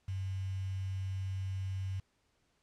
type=tone with quantisation; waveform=sine; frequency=95.5 Hz; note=G2; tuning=45 cents flat; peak=-34 dBFS; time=0.08-2 s; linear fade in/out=5 ms; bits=9; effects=pink hiss -75 dBFS RMS until 2.62 s + low-pass 8000 Hz 12 dB/octave